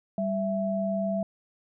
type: tone pair together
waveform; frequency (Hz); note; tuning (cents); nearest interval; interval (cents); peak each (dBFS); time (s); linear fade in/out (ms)
sine; 196 / 662.9; G3 / E5; 0 / +10; octave + major sixth; 2110; -28; 0.18-1.23; 2
effects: none